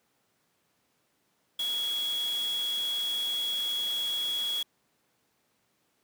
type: tone in noise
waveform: sine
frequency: 3338 Hz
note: G#7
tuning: 8 cents sharp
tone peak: -28 dBFS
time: 1.59-4.63 s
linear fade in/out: 5 ms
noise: white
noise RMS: -42 dBFS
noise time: 1.59-4.63 s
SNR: +11 dB
effects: pink hiss -72 dBFS RMS until 6.03 s + high-pass 150 Hz 12 dB/octave